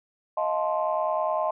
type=chord; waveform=sine; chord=F dominant seventh; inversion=third; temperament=just; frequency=628.6 / 698.5 / 873.1 / 1047.7 Hz; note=Eb5 / F5 / A5 / C6; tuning=+18 / 0 / -14 / +2 cents; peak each=-26 / -30 / -30 / -29 dBFS; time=0.37-1.51 s; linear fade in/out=5 ms; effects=tanh soft clip ceiling -13 dBFS